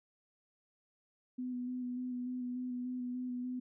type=tone with vibrato; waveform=sine; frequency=249.4 Hz; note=B3; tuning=17 cents sharp; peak=-36 dBFS; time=1.38-3.6 s; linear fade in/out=10 ms; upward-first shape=square; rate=3.4 Hz; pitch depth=16 cents each way; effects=none